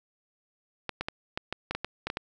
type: clicks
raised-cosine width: 0.3 ms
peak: -15 dBFS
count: 11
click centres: 0.893 / 1.01 / 1.085 / 1.375 / 1.526 / 1.71 / 1.75 / 1.846 / 2.07 / 2.101 / 2.171 s
effects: none